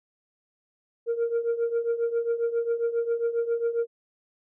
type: tone with tremolo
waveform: sine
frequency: 466.2 Hz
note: A#4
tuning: in tune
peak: -18 dBFS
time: 1.06-3.87 s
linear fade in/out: 50 ms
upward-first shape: triangle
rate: 7.4 Hz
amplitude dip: 85%
effects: tanh soft clip ceiling -20 dBFS